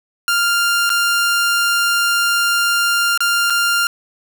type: tone with dropouts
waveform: sawtooth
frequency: 1396.9 Hz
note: F6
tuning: in tune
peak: -10 dBFS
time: 0.28-3.87 s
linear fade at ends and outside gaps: 1 ms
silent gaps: 0.894-0.901 / 3.176-3.205 / 3.5-3.504 s
effects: 8-bit